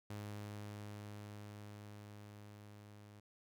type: tone with level ramp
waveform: sawtooth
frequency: 103.83 Hz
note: G#2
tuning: in tune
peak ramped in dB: -40 to -52 dBFS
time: 0.1-3.2 s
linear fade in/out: 5 ms
effects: none